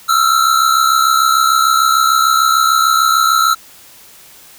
square tone pair together, 1300 / 1366.7 Hz, E6 / F6, -24 / -38 cents, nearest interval minor second, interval 86 cents, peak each -13 dBFS, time 0.08-3.55 s, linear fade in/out 20 ms, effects white hiss -41 dBFS RMS until 4.58 s

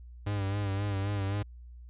45% pulse tone with vibrato, 100 Hz, G2, 35 cents sharp, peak -29 dBFS, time 0.26-1.43 s, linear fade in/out 10 ms, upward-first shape sine, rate 3.8 Hz, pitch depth 49 cents each way, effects added 60 Hz sine -45 dBFS peak until 1.89 s + resampled to 8000 Hz

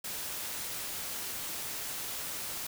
white noise, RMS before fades -38 dBFS, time 0.04-2.67 s, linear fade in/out 5 ms, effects none

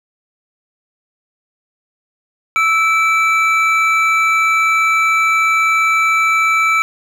triangle tone pair together, 1316 / 2317 Hz, E6 / D7, -3 / -24 cents, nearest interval minor seventh, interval 979 cents, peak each -12 dBFS, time 2.56-6.82 s, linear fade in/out 0 ms, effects none

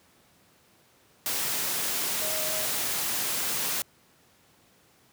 sine tone in noise, 625 Hz, D#5, 8 cents sharp, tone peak -36 dBFS, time 2.22-2.65 s, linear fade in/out 0 ms, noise white, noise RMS -29 dBFS, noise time 1.26-3.82 s, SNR -10 dB, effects pink hiss -61 dBFS RMS until 5.12 s + high-pass 100 Hz 12 dB/octave

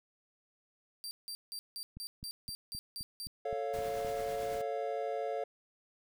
sawtooth tone bursts, 4699 Hz, D8, in tune, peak -37 dBFS, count 10, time 1.04-3.27 s, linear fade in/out 0 ms, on 70 ms, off 170 ms
click train, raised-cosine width 5 ms, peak -35 dBFS, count 9, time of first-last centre 1.97-4.048 s, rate 3.85 Hz
triangle chord, A augmented, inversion none, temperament equal with one note detuned, 442 / 554.4 / 698.5 Hz, A4 / C#5 / E#5, +8 / 0 / 0 cents, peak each -36 dBFS, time 3.45-5.44 s, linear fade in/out 5 ms
pink noise with tremolo, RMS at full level -47 dBFS, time 3.73-4.62 s, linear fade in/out 10 ms, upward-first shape triangle, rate 9 Hz, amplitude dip 35%
effects none

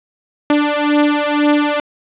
sawtooth beating tone pair, 293.7 / 295.7 Hz, D4 / D4, 0 / +12 cents, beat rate 2 Hz, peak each -11 dBFS, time 0.5-1.8 s, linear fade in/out 2 ms, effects resampled to 8000 Hz + 7-bit

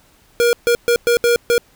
square tone bursts at uneven times, 475 Hz, A#4, 33 cents sharp, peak -12 dBFS, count 6, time 0.4-0.53 / 0.67-0.75 / 0.88-0.96 / 1.07-1.17 / 1.24-1.36 / 1.5-1.58 s, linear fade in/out 0 ms, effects pink hiss -53 dBFS RMS until 1.75 s

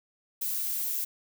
violet noise, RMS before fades -31 dBFS, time 0.41-1.05 s, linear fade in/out 10 ms, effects none

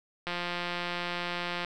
click train, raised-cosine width 0.3 ms, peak -17 dBFS, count 242, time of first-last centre 0.27-1.647 s, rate 175 Hz, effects none

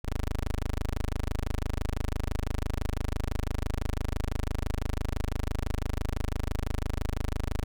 15% pulse tone, 25.96 Hz, G#0, in tune, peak -22 dBFS, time 0.04-7.64 s, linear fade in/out 10 ms, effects none

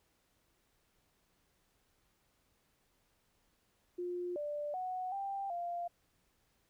sine tone with pitch steps, 354.8 / 589 / 739 / 789 / 695 Hz, F4 / D5 / F#5 / G5 / F5, +27 / +5 / -2 / +11 / -9 cents, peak -36 dBFS, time 3.98-5.88 s, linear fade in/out 10 ms, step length 380 ms, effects pink hiss -75 dBFS RMS until 6.69 s

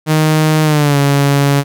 sawtooth tone with pitch glide, 155.56 to 141.01 Hz, D#3 to C#3, 0 to +30 cents, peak -5 dBFS, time 0.06-1.64 s, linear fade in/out 50 ms, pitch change -170 cents, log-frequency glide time 0.63-0.98 s, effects none

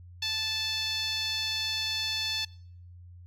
10% pulse tone with band-pass filter, 877 Hz, A5, 6 cents flat, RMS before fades -31 dBFS, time 0.22-2.45 s, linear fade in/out 5 ms, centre 4100 Hz, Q 1.9, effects noise-tail reverb RT60 0.6 s tail -24 dB re dry + added 88 Hz sine -46 dBFS peak until 3.26 s

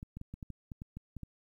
clicks, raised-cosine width 5 ms, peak -30 dBFS, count 11, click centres 0.029 / 0.17 / 0.214 / 0.34 / 0.428 / 0.503 / 0.718 / 0.819 / 0.97 / 1.167 / 1.233 s, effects 11-bit

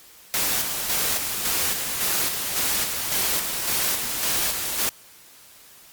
white noise with tremolo, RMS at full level -23 dBFS, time 0.34-4.89 s, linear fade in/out 0 ms, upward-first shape square, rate 1.8 Hz, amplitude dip 40%, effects white hiss -49 dBFS RMS until 5.92 s + Opus 48 kbps

